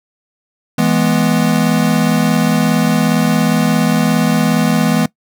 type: chord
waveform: square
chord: E major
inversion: none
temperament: equal with one note detuned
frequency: 164.81 / 209.7 / 246.9 Hz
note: E3 / G#3 / B3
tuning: 0 / +17 / 0 cents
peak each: -16 dBFS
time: 0.78-5.06 s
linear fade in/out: 5 ms
effects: noise-tail reverb RT60 0.1 s tail -21 dB re dry